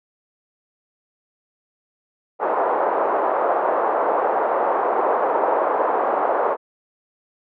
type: band-pass noise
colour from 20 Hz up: pink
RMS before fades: -20 dBFS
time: 2.39-6.57 s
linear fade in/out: 50 ms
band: 460 to 1100 Hz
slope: 24 dB/octave
effects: none